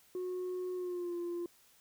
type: tone with pitch glide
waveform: sine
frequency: 364.7 to 346.8 Hz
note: F#4 to F4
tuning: -25 to -12 cents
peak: -33 dBFS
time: 0.15-1.46 s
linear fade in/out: 2 ms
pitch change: -87 cents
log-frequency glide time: 0.75-1.15 s
effects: tanh soft clip ceiling -34 dBFS + white hiss -65 dBFS RMS until 1.8 s